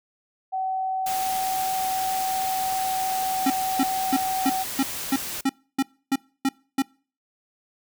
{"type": "tone", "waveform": "sine", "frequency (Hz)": 758, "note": "F#5", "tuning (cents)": 42, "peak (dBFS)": -24, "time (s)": [0.52, 4.64], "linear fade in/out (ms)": 20}
{"type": "noise", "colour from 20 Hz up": "white", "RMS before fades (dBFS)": -32, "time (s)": [1.06, 5.41], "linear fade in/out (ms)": 5}
{"type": "tone bursts", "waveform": "square", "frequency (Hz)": 270, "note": "C#4", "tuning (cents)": -45, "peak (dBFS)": -19, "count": 11, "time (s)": [3.46, 6.822], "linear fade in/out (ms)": 5, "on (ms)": 42, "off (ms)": 290}
{"effects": ["noise-tail reverb RT60 0.4 s tail -25 dB re dry"]}